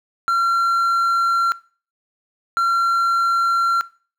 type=tone pair in turn; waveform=triangle; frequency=1368 / 1368 Hz; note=F6 / F6; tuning=-36 / -36 cents; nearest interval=unison; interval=0 cents; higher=neither; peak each=-13 dBFS; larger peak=neither; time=0.28-1.52 / 2.57-3.81 s; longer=neither; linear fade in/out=0 ms; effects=noise-tail reverb RT60 0.4 s tail -20 dB re dry